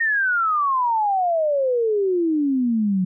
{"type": "exponential sweep", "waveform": "sine", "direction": "down", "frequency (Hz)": [1864.7, 180], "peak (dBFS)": -17, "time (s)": [0, 3.05], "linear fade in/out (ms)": 10, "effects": []}